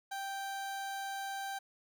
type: tone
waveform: 30% pulse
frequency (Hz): 784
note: G5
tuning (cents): 0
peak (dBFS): -35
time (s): 0.11-1.59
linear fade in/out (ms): 10
effects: none